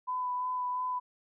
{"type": "tone with vibrato", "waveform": "sine", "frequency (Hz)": 1000, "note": "B5", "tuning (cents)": 21, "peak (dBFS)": -30, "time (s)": [0.07, 1], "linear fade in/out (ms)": 20, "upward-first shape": "sine", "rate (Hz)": 2.9, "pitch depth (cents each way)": 14, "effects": []}